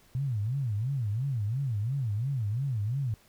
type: tone with vibrato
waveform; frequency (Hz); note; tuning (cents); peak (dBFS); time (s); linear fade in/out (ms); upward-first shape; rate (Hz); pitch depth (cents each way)
sine; 119.7; A#2; +46; -27; 0.15-3.14; 0; sine; 2.9; 290
effects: pink hiss -61 dBFS RMS until 3.28 s